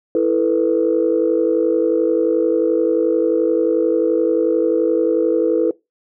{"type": "chord", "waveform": "sine", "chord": "E suspended fourth", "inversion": "none", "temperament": "equal with one note detuned", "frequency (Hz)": [329.6, 442.5, 493.9], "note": ["E4", "A4", "B4"], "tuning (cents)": [0, 10, 0], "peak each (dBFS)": -17, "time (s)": [0.15, 5.71], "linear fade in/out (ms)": 2, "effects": ["noise-tail reverb RT60 0.2 s tail -21 dB re dry", "tanh soft clip ceiling -5 dBFS"]}